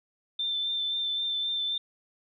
sine tone with vibrato, 3558 Hz, A7, 19 cents sharp, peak -27 dBFS, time 0.39-1.78 s, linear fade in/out 5 ms, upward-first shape sine, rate 3.8 Hz, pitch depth 17 cents each way, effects none

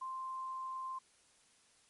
sine tone, 1046.5 Hz, C6, in tune, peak -39 dBFS, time 0.01-0.99 s, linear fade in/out 10 ms, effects white hiss -68 dBFS RMS until 1.89 s + MP3 48 kbps

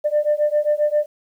sine beating tone pair, 593 / 600.5 Hz, D5 / D5, +17 / +38 cents, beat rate 7.5 Hz, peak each -18 dBFS, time 0.04-1.06 s, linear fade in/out 20 ms, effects tanh soft clip ceiling -10 dBFS + 9-bit

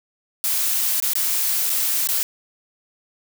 blue noise with dropouts, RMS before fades -21 dBFS, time 0.44-2.23 s, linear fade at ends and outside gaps 0 ms, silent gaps 1.001-1.024 / 1.134-1.154 / 1.696-1.701 / 2.073-2.088 s, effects none

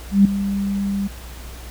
sine tone with ADSR envelope, 198.6 Hz, G3, 23 cents sharp, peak -6 dBFS, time 0.11-1.08 s, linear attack 140 ms, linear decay 4 ms, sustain -13 dB, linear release 15 ms, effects added 60 Hz sine -34 dBFS peak until 1.7 s + pink hiss -40 dBFS RMS until 1.7 s

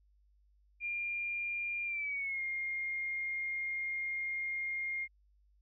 sine tone with pitch glide, 2400 to 2126 Hz, D7 to C7, +37 to +27 cents, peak -34 dBFS, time 0.8-5.08 s, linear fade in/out 50 ms, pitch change -210 cents, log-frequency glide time 1.85-2.42 s, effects added 50 Hz sine -65 dBFS peak until 5.61 s

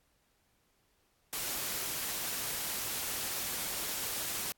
white noise, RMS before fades -36 dBFS, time 1.33-4.52 s, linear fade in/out 0 ms, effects pink hiss -73 dBFS RMS until 4.57 s + AAC 64 kbps

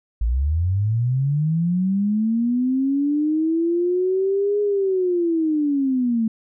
sine linear two-way sweep, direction up then down, 52.2 to 415.3 to 219.1 Hz, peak -17 dBFS, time 0.21-6.28 s, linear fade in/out 5 ms, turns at 4.61 s, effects none

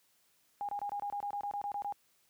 sine tone bursts, 815 Hz, G#5, 33 cents flat, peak -34 dBFS, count 13, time 0.61-1.924 s, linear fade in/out 0 ms, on 78 ms, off 25 ms, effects white hiss -71 dBFS RMS until 2.29 s + high-pass 60 Hz 12 dB/octave

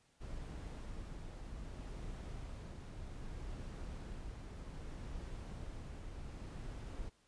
brown noise with tremolo, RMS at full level -45 dBFS, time 0.2-7.1 s, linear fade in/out 20 ms, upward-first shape sine, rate 0.64 Hz, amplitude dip 25%, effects pink hiss -72 dBFS RMS until 7.27 s + resampled to 22050 Hz

